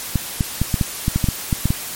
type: clicks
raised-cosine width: 5 ms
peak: -4 dBFS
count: 12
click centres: 0.157 / 0.408 / 0.616 / 0.742 / 0.812 / 1.081 / 1.16 / 1.242 / 1.287 / 1.528 / 1.656 / 1.705 s
effects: white hiss -29 dBFS RMS until 1.95 s + MP3 64 kbps